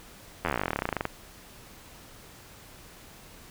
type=slowing click train; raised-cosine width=0.5 ms; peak=-12 dBFS; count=26; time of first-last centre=0.45-1.054 s; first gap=11 ms; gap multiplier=1.06; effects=pink hiss -50 dBFS RMS until 3.5 s